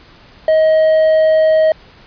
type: tone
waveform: triangle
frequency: 631 Hz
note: D#5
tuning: 24 cents sharp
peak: -6 dBFS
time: 0.48-1.72 s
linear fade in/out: 2 ms
effects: pink hiss -43 dBFS RMS until 2.06 s + resampled to 11025 Hz